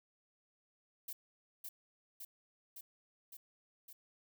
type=noise with echo; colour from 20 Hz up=violet; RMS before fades=-44 dBFS; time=1.08-1.13 s; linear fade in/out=5 ms; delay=560 ms; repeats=5; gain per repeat=-2 dB; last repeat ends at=3.93 s; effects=none